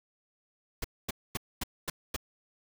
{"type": "noise bursts", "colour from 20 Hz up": "pink", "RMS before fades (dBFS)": -33, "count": 6, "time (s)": [0.82, 2.164], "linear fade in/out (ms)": 5, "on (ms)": 24, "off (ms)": 240, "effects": []}